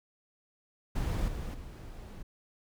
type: noise with level steps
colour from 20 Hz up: brown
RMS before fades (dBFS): -31 / -37 / -44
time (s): 0.95-2.23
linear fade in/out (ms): 10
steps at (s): 1.28 / 1.54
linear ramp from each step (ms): 2
effects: none